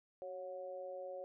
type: tone with amplitude modulation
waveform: sine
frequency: 552 Hz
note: C#5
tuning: 7 cents flat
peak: -39 dBFS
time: 0.22-1.24 s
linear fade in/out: 0 ms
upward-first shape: sine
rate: 176 Hz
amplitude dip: 85%
effects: none